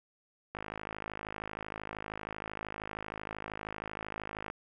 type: click train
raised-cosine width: 0.5 ms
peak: -23 dBFS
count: 210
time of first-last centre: 0.55-4.501 s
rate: 52.9 Hz
effects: none